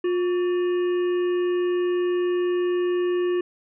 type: harmonic tone with a mistuned harmonic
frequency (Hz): 356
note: F4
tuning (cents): +33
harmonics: 1 / 3 / 5 / 7 / 8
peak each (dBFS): -20 / -38 / -39 / -46 / -44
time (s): 0.04-3.41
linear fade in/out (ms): 5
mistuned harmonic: 3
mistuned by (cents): +100
effects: none